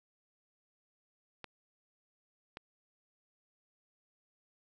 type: clicks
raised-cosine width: 0.3 ms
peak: -27 dBFS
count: 2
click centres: 1.443 / 2.571 s
effects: none